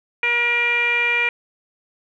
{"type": "tone with low-pass filter", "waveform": "10% pulse", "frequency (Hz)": 476.7, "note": "A#4", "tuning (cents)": 39, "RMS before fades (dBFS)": -19, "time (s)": [0.23, 1.29], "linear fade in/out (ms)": 2, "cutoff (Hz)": 2300, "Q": 8.8, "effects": []}